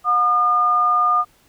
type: tone pair together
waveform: sine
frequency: 722 / 1214.3 Hz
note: F#5 / D#6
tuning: -43 / -43 cents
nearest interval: major sixth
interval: 900 cents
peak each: -23 / -14 dBFS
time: 0.04-1.25 s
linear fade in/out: 50 ms
effects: pink hiss -56 dBFS RMS until 1.48 s